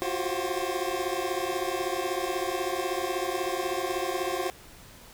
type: tone cluster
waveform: 25% pulse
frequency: 347.4 / 363.6 / 379.8 / 531 Hz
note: F4 / F#4 / F#4 / C5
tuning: -9 / -30 / +45 / +25 cents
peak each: -30 dBFS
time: 0.02-4.5 s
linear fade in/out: 0 ms
effects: pink hiss -50 dBFS RMS until 5.13 s